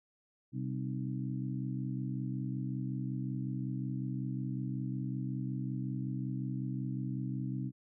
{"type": "harmonic tone with a mistuned harmonic", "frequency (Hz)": 65.41, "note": "C2", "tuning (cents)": 0, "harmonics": [2, 3, 4, 5], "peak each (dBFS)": [-36, -40, -42, -44], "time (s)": [0.52, 7.72], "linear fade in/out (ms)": 50, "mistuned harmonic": 5, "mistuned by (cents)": -90, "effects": []}